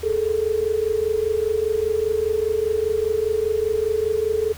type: tone pair together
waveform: sine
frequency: 420.9 / 445.9 Hz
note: G#4 / A4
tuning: +23 / +23 cents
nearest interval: minor second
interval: 100 cents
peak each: -22 / -21 dBFS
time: 0.03-4.53 s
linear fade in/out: 10 ms
effects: added 79 Hz sine -37 dBFS peak until 4.57 s + pink hiss -41 dBFS RMS until 4.57 s